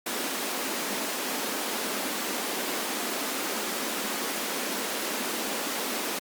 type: high-pass noise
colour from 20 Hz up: pink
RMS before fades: -31 dBFS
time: 0.06-6.19 s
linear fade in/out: 5 ms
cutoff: 210 Hz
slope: 48 dB/octave
effects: Opus 48 kbps